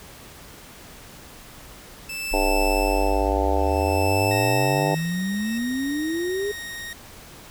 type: tone with tremolo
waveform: sawtooth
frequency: 2640 Hz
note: E7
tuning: 2 cents sharp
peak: -22 dBFS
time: 2.09-5.58 s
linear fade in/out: 5 ms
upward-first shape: sine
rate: 0.55 Hz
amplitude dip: 100%
type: exponential sweep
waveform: sine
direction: up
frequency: 30.67 to 418.6 Hz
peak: -23 dBFS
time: 2.31-6.52 s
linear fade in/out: 10 ms
type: harmonic tone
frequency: 98 Hz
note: G2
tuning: in tune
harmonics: 3 / 4 / 5 / 6 / 7 / 8 / 9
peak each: -28 / -28 / -28 / -28 / -28 / -28 / -28 dBFS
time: 2.33-4.95 s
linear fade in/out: 5 ms
type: tone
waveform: sawtooth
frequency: 1864.7 Hz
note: A#6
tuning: in tune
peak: -29 dBFS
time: 4.31-6.93 s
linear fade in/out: 2 ms
effects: pink hiss -44 dBFS RMS until 7.5 s